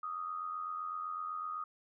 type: tone with amplitude modulation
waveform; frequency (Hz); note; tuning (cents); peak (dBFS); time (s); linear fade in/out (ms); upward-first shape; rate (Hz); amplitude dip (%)
sine; 1244.5; D#6; 0; -34; 0.03-1.64; 5; sine; 87.9; 60
effects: none